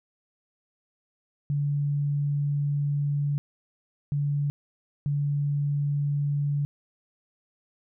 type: tone bursts at uneven times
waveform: sine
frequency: 144 Hz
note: D3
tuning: 34 cents flat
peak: -23 dBFS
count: 3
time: 1.5-3.38 / 4.12-4.5 / 5.06-6.65 s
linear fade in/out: 0 ms
effects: none